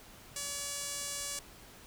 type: tone with band-pass filter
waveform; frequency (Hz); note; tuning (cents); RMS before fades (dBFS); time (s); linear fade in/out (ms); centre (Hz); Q
sawtooth; 570; C#5; +48; -39; 0.36-1.39; 2; 7700; 1.6
effects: pink hiss -54 dBFS RMS until 1.86 s